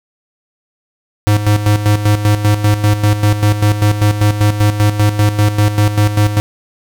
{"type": "tone with tremolo", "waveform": "square", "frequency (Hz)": 104.4, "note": "G#2", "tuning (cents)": 10, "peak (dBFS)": -8, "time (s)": [1.27, 6.4], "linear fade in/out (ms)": 0, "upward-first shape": "square", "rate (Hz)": 5.1, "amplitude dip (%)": 65, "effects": []}